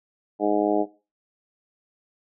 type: harmonic tone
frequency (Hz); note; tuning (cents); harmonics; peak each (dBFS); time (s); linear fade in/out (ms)
103.83; G#2; 0; 2 / 3 / 4 / 5 / 6 / 7 / 8; -32 / -24 / -25 / -32 / -26 / -27 / -32; 0.39-0.86; 50
effects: noise-tail reverb RT60 0.3 s tail -17 dB re dry